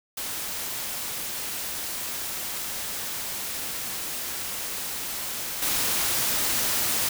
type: noise with level steps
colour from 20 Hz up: white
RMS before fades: -32 / -25 dBFS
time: 0.17-7.09 s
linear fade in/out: 5 ms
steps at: 5.62 s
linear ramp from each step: 5 ms
effects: none